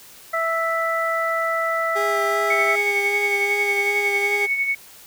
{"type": "harmonic tone", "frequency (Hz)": 659, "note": "E5", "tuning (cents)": -1, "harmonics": [1, 2, 3], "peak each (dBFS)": [-24, -23, -25], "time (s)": [0.33, 2.76], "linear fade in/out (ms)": 10}
{"type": "tone with vibrato", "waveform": "30% pulse", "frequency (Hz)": 406.1, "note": "G#4", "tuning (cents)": -39, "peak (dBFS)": -21, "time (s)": [1.95, 4.47], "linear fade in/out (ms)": 20, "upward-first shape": "sine", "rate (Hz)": 2.6, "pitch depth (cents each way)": 14}
{"type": "tone with tremolo", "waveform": "sine", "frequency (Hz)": 2217, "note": "C#7", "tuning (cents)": 0, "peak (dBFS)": -17, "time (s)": [2.5, 4.75], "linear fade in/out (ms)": 5, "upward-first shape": "sine", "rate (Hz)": 11, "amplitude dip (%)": 50}
{"effects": ["white hiss -45 dBFS RMS until 5.06 s"]}